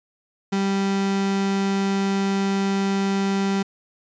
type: tone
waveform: 35% pulse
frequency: 196 Hz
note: G3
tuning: in tune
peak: -18 dBFS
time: 0.52-3.63 s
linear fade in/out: 10 ms
effects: resampled to 16000 Hz

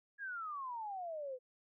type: exponential sweep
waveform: sine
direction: down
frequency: 1686 to 493.9 Hz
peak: -40 dBFS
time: 0.18-1.39 s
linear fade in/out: 50 ms
effects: none

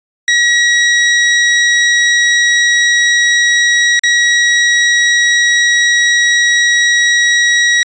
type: tone with dropouts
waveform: sawtooth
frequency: 1912 Hz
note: A#6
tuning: 43 cents sharp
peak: -4 dBFS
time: 0.28-7.83 s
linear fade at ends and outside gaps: 1 ms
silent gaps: 3.993-4.036 s
effects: resampled to 16000 Hz

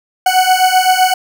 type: beating tone pair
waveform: 40% pulse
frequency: 739 / 746.8 Hz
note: F#5 / F#5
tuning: -2 / +16 cents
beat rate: 7.8 Hz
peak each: -11 dBFS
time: 0.26-1.14 s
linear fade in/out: 5 ms
effects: none

